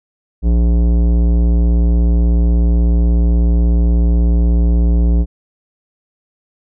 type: tone with tanh clipping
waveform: sine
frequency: 58.2 Hz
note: A#1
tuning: 2 cents flat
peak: -11 dBFS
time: 0.42-5.26 s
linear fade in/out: 50 ms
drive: 15 dB
effects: none